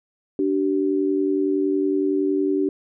sine tone pair together, 292.1 / 382.9 Hz, D4 / G4, -9 / -41 cents, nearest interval perfect fourth, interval 468 cents, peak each -21 dBFS, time 0.39-2.69 s, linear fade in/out 2 ms, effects none

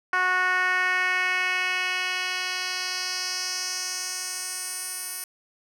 10% pulse tone with band-pass filter sweep, 366.9 Hz, F#4, 15 cents flat, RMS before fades -27 dBFS, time 0.13-5.24 s, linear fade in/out 2 ms, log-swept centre 1400 to 11000 Hz, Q 2, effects none

